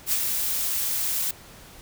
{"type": "noise with ADSR envelope", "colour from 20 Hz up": "blue", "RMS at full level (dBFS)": -22, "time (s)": [0.06, 1.31], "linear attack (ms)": 62, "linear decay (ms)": 55, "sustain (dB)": -4, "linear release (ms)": 4, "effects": ["pink hiss -47 dBFS RMS until 1.81 s"]}